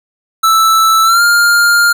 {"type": "tone with pitch glide", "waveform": "square", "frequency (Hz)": [1318.5, 1405], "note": ["E6", "F6"], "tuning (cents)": [0, 10], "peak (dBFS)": -7, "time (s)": [0.43, 1.93], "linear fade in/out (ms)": 10, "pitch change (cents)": 110, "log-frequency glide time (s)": [1.04, 1.22], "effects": []}